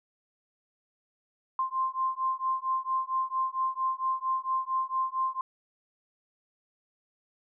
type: beating tone pair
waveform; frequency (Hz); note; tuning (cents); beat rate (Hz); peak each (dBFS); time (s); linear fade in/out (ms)
sine; 1046.5 / 1050.9; C6 / C6; 0 / +7; 4.4; -30; 1.59-5.41; 2
effects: none